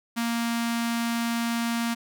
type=tone with notch filter; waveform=sawtooth; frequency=233.1 Hz; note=A#3; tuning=in tune; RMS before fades=-27 dBFS; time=0.16-1.95 s; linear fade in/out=20 ms; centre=470 Hz; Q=0.83; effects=none